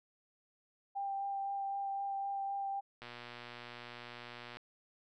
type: tone with vibrato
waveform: sine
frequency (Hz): 791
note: G5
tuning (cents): +15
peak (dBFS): -35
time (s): 0.95-2.81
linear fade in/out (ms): 20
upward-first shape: sine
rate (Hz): 3.9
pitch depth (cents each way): 11
type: click train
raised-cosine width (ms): 0.3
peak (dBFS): -31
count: 187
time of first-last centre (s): 3.02-4.57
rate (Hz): 120
effects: none